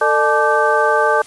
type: tone cluster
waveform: sine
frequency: 447 / 601 / 863 / 1177 / 1550 Hz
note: A4 / D5 / A5 / D6 / G6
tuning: +27 / +40 / -34 / +3 / -20 cents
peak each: -18 dBFS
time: 0.01-1.22 s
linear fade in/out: 5 ms
effects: white hiss -40 dBFS RMS until 1.26 s + resampled to 24000 Hz